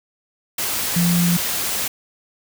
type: tone in noise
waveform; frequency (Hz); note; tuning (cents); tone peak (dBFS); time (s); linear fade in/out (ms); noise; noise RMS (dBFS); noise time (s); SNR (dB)
sine; 173.2; F3; -14; -15; 0.96-1.37; 5; white; -23; 0.58-1.88; +5
effects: none